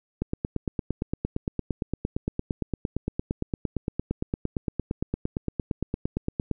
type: click train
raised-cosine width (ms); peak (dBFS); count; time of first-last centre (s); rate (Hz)
3; -13; 56; 0.22-6.513; 8.74
effects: none